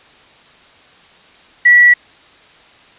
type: tone with quantisation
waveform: sine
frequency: 1944 Hz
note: B6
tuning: 28 cents flat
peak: -4 dBFS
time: 1.65-1.94 s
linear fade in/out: 10 ms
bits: 5
effects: white hiss -45 dBFS RMS until 2.98 s + resampled to 8000 Hz